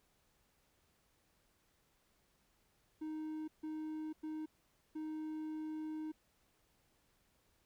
triangle tone bursts at uneven times, 311.1 Hz, D#4, in tune, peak -38 dBFS, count 4, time 3.01-3.48 / 3.63-4.13 / 4.23-4.46 / 4.95-6.12 s, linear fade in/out 10 ms, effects pink hiss -75 dBFS RMS until 7.65 s

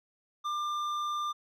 sine tone with hard clipping, 1194 Hz, D6, 28 cents sharp, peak -32 dBFS, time 0.44-1.33 s, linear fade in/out 20 ms, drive 8 dB, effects none

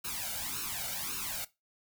white noise with flanger, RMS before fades -37 dBFS, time 0.04-1.45 s, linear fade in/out 10 ms, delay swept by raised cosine 0.74 to 1.38 ms, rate 1.8 Hz, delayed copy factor +1, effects noise-tail reverb RT60 0.2 s tail -17 dB re dry

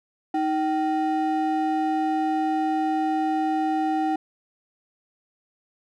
triangle ring-modulated tone, 542 Hz, C#5, 39 cents flat, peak -16 dBFS, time 0.34-4.16 s, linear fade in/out 5 ms, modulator 228 Hz, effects none

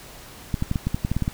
clicks, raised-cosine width 5 ms, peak -10 dBFS, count 11, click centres 0.542 / 0.624 / 0.714 / 0.758 / 0.87 / 0.945 / 1.049 / 1.116 / 1.166 / 1.223 / 1.279 s, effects pink hiss -43 dBFS RMS until 1.33 s

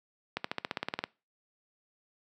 accelerating click train, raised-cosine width 0.3 ms, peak -15 dBFS, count 12, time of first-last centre 0.37-1.039 s, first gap 74 ms, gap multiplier 0.96, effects noise-tail reverb RT60 0.3 s tail -23 dB re dry + high-pass 150 Hz 12 dB/octave

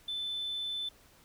sine tone, 3520 Hz, A7, in tune, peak -32 dBFS, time 0.08-0.89 s, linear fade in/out 5 ms, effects tanh soft clip ceiling -30 dBFS + pink hiss -61 dBFS RMS until 1.24 s

